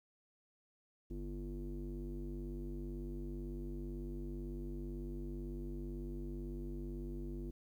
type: tone with low-pass filter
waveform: square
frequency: 49 Hz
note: G1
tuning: in tune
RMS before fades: -43 dBFS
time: 1.1-7.51 s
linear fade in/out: 10 ms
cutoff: 310 Hz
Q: 9.2
effects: 12-bit